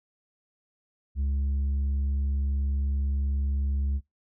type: tone with tanh clipping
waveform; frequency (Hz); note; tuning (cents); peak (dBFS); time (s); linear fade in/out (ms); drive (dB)
sine; 69.3; C#2; 0; -25; 1.15-4.01; 50; 4
effects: noise-tail reverb RT60 0.2 s tail -25 dB re dry